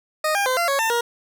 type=tone with pitch steps; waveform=20% pulse; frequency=619 / 803 / 513 / 688 / 554 / 897 / 472.8 Hz; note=D#5 / G5 / C5 / F5 / C#5 / A5 / A#4; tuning=-9 / +41 / -34 / -26 / -1 / +33 / +24 cents; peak=-14 dBFS; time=0.24-1.01 s; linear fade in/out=5 ms; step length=110 ms; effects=none